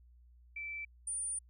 sine tone pair in turn, 2326 / 9293 Hz, D7 / D9, -17 / -19 cents, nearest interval 2 octaves, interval 2398 cents, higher second, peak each -39 / -35 dBFS, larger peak second, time 0.56-0.85 / 1.07-1.39 s, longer second, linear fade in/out 5 ms, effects added 60 Hz sine -58 dBFS peak until 1.49 s

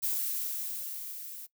violet noise with level ramp, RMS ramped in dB -30 to -44 dBFS, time 0.02-1.47 s, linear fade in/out 20 ms, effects noise-tail reverb RT60 0.1 s tail -19 dB re dry

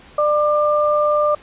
sine tone pair together, 596.5 / 1193 Hz, D5 / D6, +27 / +27 cents, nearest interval octave, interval 1200 cents, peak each -15 / -18 dBFS, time 0.18-1.35 s, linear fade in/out 5 ms, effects pink hiss -45 dBFS RMS until 1.42 s + resampled to 8000 Hz

